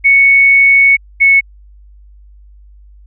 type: tone pair in turn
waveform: sine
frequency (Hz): 2217 / 2205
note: C#7 / C#7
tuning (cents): 0 / -10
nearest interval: unison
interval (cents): 10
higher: first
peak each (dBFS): -4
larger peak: neither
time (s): 0.04-0.97 / 1.2-1.41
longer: first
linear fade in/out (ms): 20
effects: added 50 Hz sine -37 dBFS peak until 3.06 s